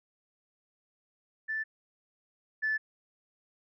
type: tone pair in turn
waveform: sine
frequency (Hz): 1760 / 1743.8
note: A6 / A6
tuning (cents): 0 / -16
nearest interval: unison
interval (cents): 16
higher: first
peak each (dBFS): -30 / -26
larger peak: second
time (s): 1.48-1.64 / 2.62-2.78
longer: neither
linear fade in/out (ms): 20
effects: tanh soft clip ceiling -22 dBFS